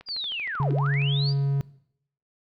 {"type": "click train", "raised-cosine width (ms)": 0.3, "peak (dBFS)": -28, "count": 14, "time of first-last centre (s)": [0.01, 1.018], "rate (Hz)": 12.9}
{"type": "linear two-way sweep", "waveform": "sine", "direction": "down then up", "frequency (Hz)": [4923, 260, 4923], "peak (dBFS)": -28, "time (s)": [0.06, 1.34], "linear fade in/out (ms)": 50, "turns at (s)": 0.72}
{"type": "tone with pitch glide", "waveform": "triangle", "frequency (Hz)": [140, 139.19], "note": ["C#3", "C#3"], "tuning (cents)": [18, 7], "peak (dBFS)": -19, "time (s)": [0.6, 1.61], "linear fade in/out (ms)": 0, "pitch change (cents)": -11, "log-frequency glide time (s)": [1.24, 1.31]}
{"effects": ["noise-tail reverb RT60 0.7 s tail -20 dB re dry"]}